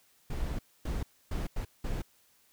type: noise bursts at uneven times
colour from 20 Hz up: brown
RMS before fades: -33 dBFS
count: 5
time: 0.3-0.59 / 0.85-1.03 / 1.31-1.47 / 1.56-1.65 / 1.84-2.02 s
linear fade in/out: 5 ms
effects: white hiss -66 dBFS RMS until 2.52 s